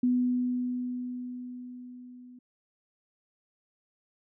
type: tone with level ramp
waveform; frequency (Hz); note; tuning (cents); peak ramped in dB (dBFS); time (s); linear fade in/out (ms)
sine; 248.4; B3; +10; -21 to -47; 0.03-2.39; 5
effects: none